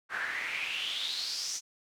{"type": "noise with band-pass filter sweep", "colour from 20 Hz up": "pink", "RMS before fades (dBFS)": -35, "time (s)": [0.09, 1.61], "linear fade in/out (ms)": 50, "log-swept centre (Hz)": [1500, 6200], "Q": 5.8, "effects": []}